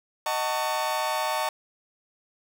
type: chord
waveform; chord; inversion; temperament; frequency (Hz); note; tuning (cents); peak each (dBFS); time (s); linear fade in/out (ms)
40% pulse; D# half-diminished seventh; none; just; 622.3 / 746.7 / 896 / 1120.1; D#5 / F#5 / A5 / C#6; 0 / +16 / +31 / +18; -30 / -32 / -28 / -31; 0.26-1.49; 2
effects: none